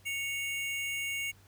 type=tone pair together; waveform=square; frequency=2216 / 2794 Hz; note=C#7 / F7; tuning=-1 / 0 cents; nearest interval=major third; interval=401 cents; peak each=-35 / -38 dBFS; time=0.05-1.32 s; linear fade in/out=20 ms; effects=added 97 Hz sine -58 dBFS peak until 1.47 s + pink hiss -63 dBFS RMS until 1.47 s